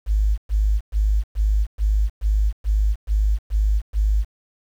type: tone bursts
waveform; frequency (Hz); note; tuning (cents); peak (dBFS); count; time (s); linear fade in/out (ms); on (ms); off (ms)
sine; 51.91; G#1; 0; -15; 10; 0.06-4.25; 50; 320; 110
effects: 8-bit